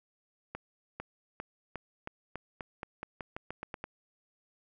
accelerating click train, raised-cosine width 0.5 ms, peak -23 dBFS, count 15, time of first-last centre 0.55-3.841 s, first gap 450 ms, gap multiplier 0.89, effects none

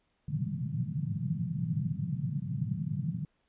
white band-pass noise, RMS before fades -33 dBFS, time 0.28-3.25 s, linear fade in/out 2 ms, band 110 to 180 Hz, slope 48 dB/octave, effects pink hiss -75 dBFS RMS until 3.48 s + resampled to 8000 Hz

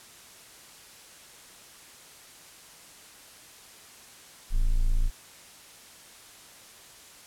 triangle tone, 28.2 Hz, A0, 44 cents sharp, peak -18 dBFS, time 4.5-5.11 s, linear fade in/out 50 ms, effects white hiss -50 dBFS RMS until 7.26 s + low-pass 11000 Hz 12 dB/octave

